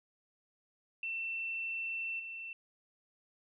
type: tone with level steps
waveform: sine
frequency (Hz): 2687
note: E7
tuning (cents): +33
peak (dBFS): -35 / -41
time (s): 1.03-2.53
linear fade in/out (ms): 2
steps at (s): 2.19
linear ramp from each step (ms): 10
effects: none